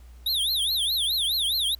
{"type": "tone with vibrato", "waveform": "square", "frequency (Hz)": 3659, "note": "A#7", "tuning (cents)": -33, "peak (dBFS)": -23, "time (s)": [0.26, 1.75], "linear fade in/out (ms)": 5, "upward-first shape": "triangle", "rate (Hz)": 4.8, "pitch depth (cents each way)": 290, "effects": ["added 60 Hz sine -44 dBFS peak until 1.79 s", "pink hiss -60 dBFS RMS until 1.79 s"]}